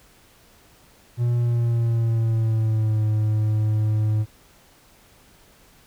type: tone with pitch glide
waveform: triangle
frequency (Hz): 120 to 107.53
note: B2 to A2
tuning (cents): -49 to -39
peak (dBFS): -16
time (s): 1.17-4.26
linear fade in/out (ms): 50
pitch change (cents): -190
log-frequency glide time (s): 1.36-3.05
effects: pink hiss -54 dBFS RMS until 5.86 s